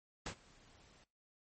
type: noise with ADSR envelope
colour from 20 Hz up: pink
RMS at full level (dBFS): -40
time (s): 0.26-1.04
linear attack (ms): 3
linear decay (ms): 82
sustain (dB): -24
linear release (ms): 3
effects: noise-tail reverb RT60 0.3 s tail -22 dB re dry + MP3 32 kbps